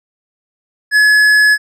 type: tone with tanh clipping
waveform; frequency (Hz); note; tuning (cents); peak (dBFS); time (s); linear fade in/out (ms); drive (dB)
sine; 1700; G#6; +40; -8; 0.91-1.58; 50; 11
effects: none